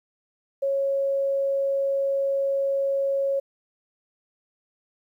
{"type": "tone", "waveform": "sine", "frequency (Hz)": 550, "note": "C#5", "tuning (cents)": -14, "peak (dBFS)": -21, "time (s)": [0.62, 3.4], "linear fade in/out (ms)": 10, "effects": ["10-bit"]}